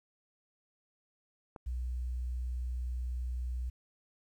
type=click; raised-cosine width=1 ms; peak=-31 dBFS; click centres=1.562 s
type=tone; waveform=sine; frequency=61.74 Hz; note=B1; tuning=in tune; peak=-33 dBFS; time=1.66-3.7 s; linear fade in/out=10 ms
effects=11-bit